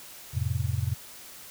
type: chord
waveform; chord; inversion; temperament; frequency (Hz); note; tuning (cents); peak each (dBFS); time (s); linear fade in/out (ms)
sine; F major; none; just; 87.31 / 109.13 / 130.96; F2 / A2 / C3; 0 / -14 / +2; -30; 0.33-0.95; 20
effects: white hiss -46 dBFS RMS until 1.5 s